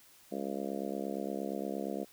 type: harmonic tone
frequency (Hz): 68.6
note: C#2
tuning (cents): -17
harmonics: 3 / 4 / 5 / 6 / 7 / 8 / 9 / 10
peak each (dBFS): -40 / -41 / -42 / -43 / -43 / -44 / -45 / -45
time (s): 0.31-2.05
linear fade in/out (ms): 20
effects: white hiss -60 dBFS RMS until 2.12 s